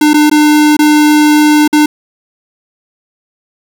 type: tone with dropouts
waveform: square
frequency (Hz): 300.6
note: D4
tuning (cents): +40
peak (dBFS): -5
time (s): 0.01-1.86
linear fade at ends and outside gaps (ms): 5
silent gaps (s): 0.134-0.141 / 0.298-0.313 / 0.768-0.79 / 1.678-1.728
effects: none